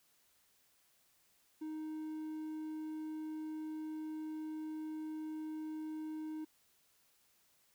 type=tone; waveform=triangle; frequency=311.5 Hz; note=D#4; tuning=2 cents sharp; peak=-38 dBFS; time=1.61-6.45 s; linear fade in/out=10 ms; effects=white hiss -72 dBFS RMS until 7.74 s